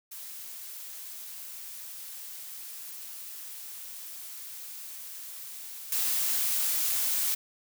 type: noise with level steps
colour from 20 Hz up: blue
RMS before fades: -42 / -28 dBFS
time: 0.11-7.35 s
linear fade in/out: 10 ms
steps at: 5.92 s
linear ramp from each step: 2 ms
effects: none